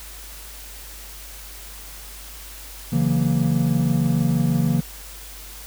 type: chord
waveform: triangle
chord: F# dominant seventh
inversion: second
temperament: equal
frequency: 138.59 / 164.81 / 185 / 233.1 Hz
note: C#3 / E3 / F#3 / A#3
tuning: 0 / 0 / 0 / 0 cents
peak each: -20 / -19 / -25 / -21 dBFS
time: 2.92-4.81 s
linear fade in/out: 10 ms
effects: added 50 Hz sine -40 dBFS peak until 5.66 s + white hiss -40 dBFS RMS until 5.66 s